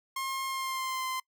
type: tone with pitch glide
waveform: sawtooth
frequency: 1069 to 1037.4 Hz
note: C6 to C6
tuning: +37 to -15 cents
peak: -28 dBFS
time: 0.16-1.2 s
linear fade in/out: 5 ms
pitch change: -52 cents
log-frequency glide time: 0.46-1.05 s
effects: noise-tail reverb RT60 0.1 s tail -24 dB re dry